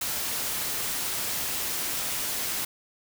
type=noise; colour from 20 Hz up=white; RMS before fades=-30 dBFS; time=0.01-2.65 s; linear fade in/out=5 ms; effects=none